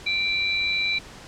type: tone pair together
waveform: sine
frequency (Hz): 2351 / 3954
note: D7 / B7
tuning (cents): +1 / +1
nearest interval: major sixth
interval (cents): 900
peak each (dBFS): -23 / -26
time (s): 0.06-0.99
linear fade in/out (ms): 10
effects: pink hiss -43 dBFS RMS until 1.27 s + low-pass 7000 Hz 12 dB/octave